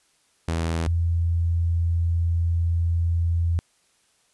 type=tone pair in turn; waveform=sawtooth / sine; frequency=82.41 / 84.48 Hz; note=E2 / E2; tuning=0 / +43 cents; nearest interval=unison; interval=43 cents; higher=second; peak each=-19 dBFS; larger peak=neither; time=0.48-0.87 / 0.87-3.59 s; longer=second; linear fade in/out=0 ms; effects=white hiss -64 dBFS RMS until 4.33 s + resampled to 24000 Hz

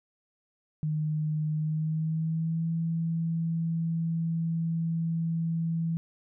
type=tone with pitch glide; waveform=sine; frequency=153.8 to 164.84 Hz; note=D#3 to E3; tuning=-20 to 0 cents; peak=-26 dBFS; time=0.83-5.97 s; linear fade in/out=0 ms; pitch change=+120 cents; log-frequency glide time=1.53-2.69 s; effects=none

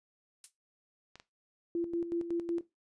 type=noise with exponential decay; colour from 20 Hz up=violet; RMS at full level=-37 dBFS; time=0.44-0.52 s; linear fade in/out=1 ms; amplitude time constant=16 ms
type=clicks; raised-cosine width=0.2 ms; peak=-32 dBFS; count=2; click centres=1.156 / 1.199 s
type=tone with tremolo; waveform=sine; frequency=340.4 Hz; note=F4; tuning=44 cents flat; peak=-29 dBFS; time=1.75-2.61 s; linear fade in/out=2 ms; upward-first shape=square; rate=5.4 Hz; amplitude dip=65%
effects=noise-tail reverb RT60 0.2 s tail -17 dB re dry + resampled to 22050 Hz

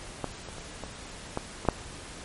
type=clicks; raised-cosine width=1 ms; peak=-15 / -26 / -28 / -22 / -14 / -20 / -6 dBFS; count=7; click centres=0.243 / 0.487 / 0.583 / 0.837 / 1.374 / 1.652 / 1.687 s; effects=pink hiss -43 dBFS RMS until 2.24 s + MP3 48 kbps

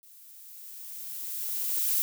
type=noise with level ramp; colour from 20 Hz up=violet; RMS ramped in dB=-54 to -25 dBFS; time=0.03-2.02 s; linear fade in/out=0 ms; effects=none

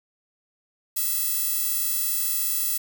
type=tone with high-pass filter; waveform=sawtooth; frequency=659.3 Hz; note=E5; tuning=in tune; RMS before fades=-25 dBFS; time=0.96-2.78 s; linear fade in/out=10 ms; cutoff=12000 Hz; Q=0.54; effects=8-bit

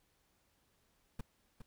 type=noise with echo; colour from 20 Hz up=brown; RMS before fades=-39 dBFS; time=1.19-1.21 s; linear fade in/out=5 ms; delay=410 ms; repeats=1; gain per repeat=-9 dB; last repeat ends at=1.62 s; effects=pink hiss -75 dBFS RMS until 1.66 s

